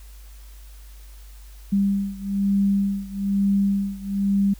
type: beating tone pair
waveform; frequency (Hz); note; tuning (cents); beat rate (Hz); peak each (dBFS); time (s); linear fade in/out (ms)
sine; 198 / 199.1; G3 / G3; +18 / +27; 1.1; -21 / -23; 1.72-4.54; 10
effects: added 50 Hz sine -40 dBFS peak until 4.59 s + white hiss -53 dBFS RMS until 4.59 s